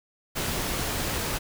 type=noise; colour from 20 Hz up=pink; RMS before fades=-29 dBFS; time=0.35-1.39 s; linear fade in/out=20 ms; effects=none